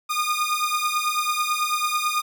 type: beating tone pair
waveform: sawtooth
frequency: 1218 / 1227.1 Hz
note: D#6 / D#6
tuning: -37 / -24 cents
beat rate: 9.1 Hz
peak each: -21 dBFS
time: 0.09-2.22 s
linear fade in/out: 20 ms
effects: none